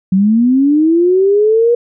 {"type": "linear sweep", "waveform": "sine", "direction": "up", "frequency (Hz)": [183.4, 481.1], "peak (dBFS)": -7, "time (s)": [0.12, 1.75], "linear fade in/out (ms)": 5, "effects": []}